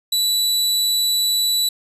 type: tone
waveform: sawtooth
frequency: 3951 Hz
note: B7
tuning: in tune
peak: -13 dBFS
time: 0.12-1.69 s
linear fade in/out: 5 ms
effects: resampled to 32000 Hz + 8-bit